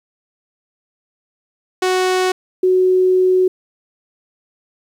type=tone pair in turn; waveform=sawtooth / sine; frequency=370 / 370 Hz; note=F#4 / F#4; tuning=0 / 0 cents; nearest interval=unison; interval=0 cents; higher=neither; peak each=-10 dBFS; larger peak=neither; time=1.82-2.32 / 2.63-3.48 s; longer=second; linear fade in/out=5 ms; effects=low-pass 9000 Hz 12 dB/octave + 8-bit